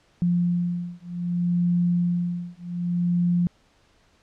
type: beating tone pair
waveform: sine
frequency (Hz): 174.61 / 175.25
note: F3 / F3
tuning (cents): 0 / +6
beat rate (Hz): 0.64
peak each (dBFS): -24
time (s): 0.22-3.47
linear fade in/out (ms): 0
effects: pink hiss -61 dBFS RMS until 4.22 s + low-pass 6000 Hz 12 dB/octave